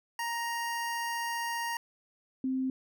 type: tone pair in turn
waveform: 25% pulse / sine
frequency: 935 / 261.3 Hz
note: A#5 / C4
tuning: +5 / -2 cents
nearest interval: octave + minor seventh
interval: 2207 cents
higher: first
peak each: -28 dBFS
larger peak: neither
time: 0.19-1.77 / 2.44-2.7 s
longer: first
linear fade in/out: 2 ms
effects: none